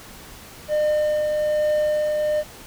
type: tone with tremolo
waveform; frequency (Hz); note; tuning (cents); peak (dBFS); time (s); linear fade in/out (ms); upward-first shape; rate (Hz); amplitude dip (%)
triangle; 605; D#5; -49; -15; 0.68-2.44; 50; triangle; 1.2; 30
effects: pink hiss -42 dBFS RMS until 2.66 s